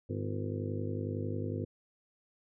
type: harmonic tone with a mistuned harmonic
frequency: 51 Hz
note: G#1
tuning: 31 cents flat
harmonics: 2 / 3 / 4 / 5 / 6 / 7 / 8 / 9 / 10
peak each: -36 / -42 / -48 / -40 / -47 / -42 / -51 / -43 / -46 dBFS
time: 0.09-1.65 s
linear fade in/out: 10 ms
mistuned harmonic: 6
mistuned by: +78 cents
effects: none